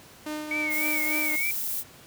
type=tone with tremolo; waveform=sawtooth; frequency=304.3 Hz; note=D#4; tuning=38 cents flat; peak=-26 dBFS; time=0.26-1.36 s; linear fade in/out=5 ms; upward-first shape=triangle; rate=3.6 Hz; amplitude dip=45%
type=tone with vibrato; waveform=sine; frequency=2237 Hz; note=C#7; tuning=15 cents sharp; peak=-26 dBFS; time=0.51-1.51 s; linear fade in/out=2 ms; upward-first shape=sine; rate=3.3 Hz; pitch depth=73 cents each way
type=noise; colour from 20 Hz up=violet; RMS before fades=-30 dBFS; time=0.69-1.84 s; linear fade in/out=50 ms
effects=pink hiss -50 dBFS RMS until 2.06 s + high-pass 80 Hz 12 dB/octave